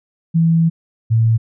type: tone pair in turn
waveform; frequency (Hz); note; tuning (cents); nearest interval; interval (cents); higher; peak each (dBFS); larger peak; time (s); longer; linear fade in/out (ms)
sine; 164.81 / 113.13; E3 / A2; 0 / +49; perfect fifth; 651; first; -10; neither; 0.34-0.7 / 1.1-1.38; first; 20
effects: none